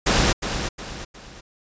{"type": "noise with echo", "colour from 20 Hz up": "pink", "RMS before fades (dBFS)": -18, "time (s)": [0.06, 0.33], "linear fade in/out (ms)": 10, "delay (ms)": 360, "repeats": 3, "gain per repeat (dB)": -8, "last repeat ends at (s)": 1.41, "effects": ["resampled to 16000 Hz"]}